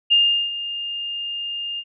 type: tone with ADSR envelope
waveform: sine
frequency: 2816 Hz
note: F7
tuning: 14 cents sharp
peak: -11 dBFS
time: 0.1-1.84 s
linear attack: 22 ms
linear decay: 380 ms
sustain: -14 dB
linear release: 53 ms
effects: none